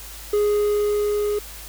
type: tone with level ramp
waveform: triangle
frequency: 415.3 Hz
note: G#4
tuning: in tune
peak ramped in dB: -14 to -18 dBFS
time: 0.33-1.39 s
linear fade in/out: 5 ms
effects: added 52 Hz sine -40 dBFS peak until 1.68 s + white hiss -39 dBFS RMS until 1.68 s